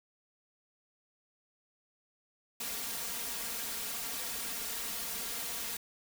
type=noise with comb filter; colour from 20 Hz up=white; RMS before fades=-38 dBFS; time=2.6-5.77 s; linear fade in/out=5 ms; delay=4.3 ms; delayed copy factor=+0.95; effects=none